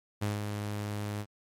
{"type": "tone with ADSR envelope", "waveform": "sawtooth", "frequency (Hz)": 103.83, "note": "G#2", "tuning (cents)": 0, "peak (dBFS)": -24, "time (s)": [0.21, 1.26], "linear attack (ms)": 17, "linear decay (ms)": 170, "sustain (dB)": -5, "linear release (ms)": 57, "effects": ["MP3 64 kbps"]}